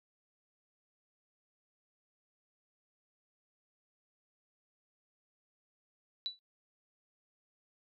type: tone with exponential decay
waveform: sine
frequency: 3951 Hz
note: B7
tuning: in tune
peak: -30 dBFS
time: 6.26-6.39 s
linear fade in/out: 0 ms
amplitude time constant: 28 ms
effects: noise-tail reverb RT60 0.2 s tail -24 dB re dry